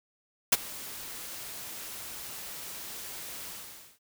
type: noise with ADSR envelope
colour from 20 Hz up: white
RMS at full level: -19 dBFS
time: 0.52-3.99 s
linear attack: 8 ms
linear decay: 29 ms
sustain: -22 dB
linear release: 530 ms
effects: none